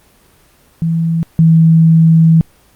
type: tone pair in turn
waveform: sine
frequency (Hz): 164.81 / 162.73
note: E3 / E3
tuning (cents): 0 / -22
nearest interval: unison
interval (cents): 22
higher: first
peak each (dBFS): -11 / -4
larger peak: second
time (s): 0.82-1.23 / 1.39-2.41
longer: second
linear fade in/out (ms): 0
effects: pink hiss -49 dBFS RMS until 2.75 s + Opus 24 kbps